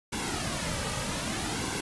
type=noise with flanger; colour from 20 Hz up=pink; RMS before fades=-32 dBFS; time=0.12-1.81 s; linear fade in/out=10 ms; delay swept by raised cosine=1.6 to 2.9 ms; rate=0.64 Hz; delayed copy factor=-0.6; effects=resampled to 24000 Hz